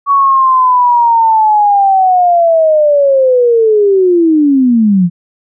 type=linear sweep; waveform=sine; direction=down; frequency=1129 to 167.5 Hz; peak=-5 dBFS; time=0.06-5.1 s; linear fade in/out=50 ms; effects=none